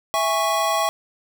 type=chord; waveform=square; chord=C# minor; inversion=first; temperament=equal with one note detuned; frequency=659.3 / 822.5 / 1108.7 Hz; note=E5 / G#5 / C#6; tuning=0 / -17 / 0 cents; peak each=-24 / -25 / -23 dBFS; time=0.14-0.89 s; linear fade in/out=0 ms; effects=none